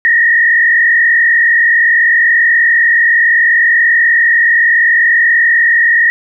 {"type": "tone with frequency modulation", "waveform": "sine", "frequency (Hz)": 1864.7, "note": "A#6", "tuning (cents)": 0, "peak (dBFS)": -6, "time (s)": [0.05, 6.1], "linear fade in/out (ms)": 0, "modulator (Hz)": 40.7, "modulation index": 1.5, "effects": []}